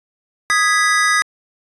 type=chord; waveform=square; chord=G# minor; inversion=second; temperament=equal; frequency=1244.5 / 1661.2 / 1975.5 Hz; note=D#6 / G#6 / B6; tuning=0 / 0 / 0 cents; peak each=-18 dBFS; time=0.5-1.22 s; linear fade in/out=0 ms; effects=resampled to 24000 Hz

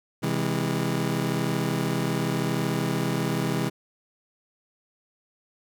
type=chord; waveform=25% pulse; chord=C augmented; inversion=none; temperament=just; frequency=130.81 / 163.52 / 204.4 Hz; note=C3 / E3 / G#3; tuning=0 / -14 / -27 cents; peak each=-25 / -24 / -26 dBFS; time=0.22-3.7 s; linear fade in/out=20 ms; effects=none

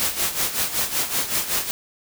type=noise with tremolo; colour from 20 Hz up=white; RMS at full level=-21 dBFS; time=0-1.71 s; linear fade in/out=0 ms; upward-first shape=sine; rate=5.3 Hz; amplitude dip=70%; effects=none

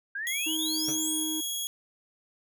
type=exponential sweep; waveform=sine; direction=up; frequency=1568 to 10600 Hz; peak=-31 dBFS; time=0.15-1.24 s; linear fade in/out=5 ms
type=tone; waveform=15% pulse; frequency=3322 Hz; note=G#7; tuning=in tune; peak=-23 dBFS; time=0.27-1.67 s; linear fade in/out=0 ms
type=tone with pitch glide; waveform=triangle; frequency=316.2 to 313.5 Hz; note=D#4 to D#4; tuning=+28 to +13 cents; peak=-30 dBFS; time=0.46-1.41 s; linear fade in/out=10 ms; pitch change=-15 cents; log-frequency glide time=0.63-0.69 s
type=tone with exponential decay; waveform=15% pulse; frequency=145.5 Hz; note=D3; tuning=16 cents flat; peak=-27 dBFS; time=0.88-1.04 s; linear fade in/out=2 ms; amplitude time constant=34 ms
effects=none

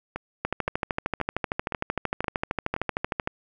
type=two click trains; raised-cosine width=0.5 ms; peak=-16 / -10 dBFS; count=6 / 38; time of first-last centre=0.16-2.764 / 0.45-3.274 s; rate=1.92 / 13.1 Hz; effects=none

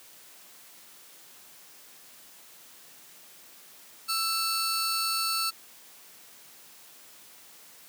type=tone pair together; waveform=sawtooth; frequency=1328 / 4451 Hz; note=E6 / C#8; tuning=+12 / +6 cents; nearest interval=octave + major sixth; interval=2094 cents; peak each=-26 dBFS; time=4.08-5.51 s; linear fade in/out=20 ms; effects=white hiss -52 dBFS RMS until 7.88 s + high-pass 150 Hz 12 dB/octave

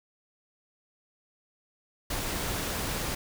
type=noise; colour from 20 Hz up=pink; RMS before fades=-32 dBFS; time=2.1-3.15 s; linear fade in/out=5 ms; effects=none

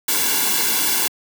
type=noise with comb filter; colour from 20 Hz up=white; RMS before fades=-19 dBFS; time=0.08-1.08 s; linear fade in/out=5 ms; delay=1.6 ms; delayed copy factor=-1; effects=high-pass 200 Hz 12 dB/octave

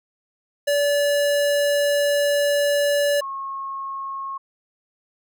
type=tone pair in turn; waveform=square / sine; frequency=576 / 1087.3 Hz; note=D5 / C#6; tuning=-34 / -34 cents; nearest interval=major seventh; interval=1100 cents; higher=second; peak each=-18 / -27 dBFS; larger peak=first; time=0.67-3.21 / 3.21-4.38 s; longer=first; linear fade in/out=10 ms; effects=none

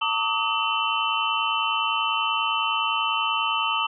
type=tone cluster; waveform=sine; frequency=904 / 1153 / 1263 / 2702 / 3039 Hz; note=A5 / D6 / D#6 / E7 / F#7; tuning=+47 / -32 / +26 / +42 / +46 cents; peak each=-28 dBFS; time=0.01-3.87 s; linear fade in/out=10 ms; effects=none

